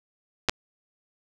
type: clicks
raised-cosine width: 0.2 ms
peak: -4 dBFS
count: 2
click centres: 0.487 / 0.495 s
effects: none